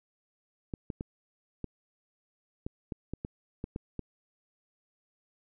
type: clicks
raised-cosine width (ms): 3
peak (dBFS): -22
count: 11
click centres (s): 0.738 / 0.902 / 1.009 / 1.643 / 2.665 / 2.922 / 3.136 / 3.249 / 3.641 / 3.761 / 3.993
effects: none